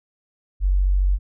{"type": "tone", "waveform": "sine", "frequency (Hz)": 47.02, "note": "F#1", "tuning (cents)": 29, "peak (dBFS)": -15, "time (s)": [0.6, 1.19], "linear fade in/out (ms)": 50, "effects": []}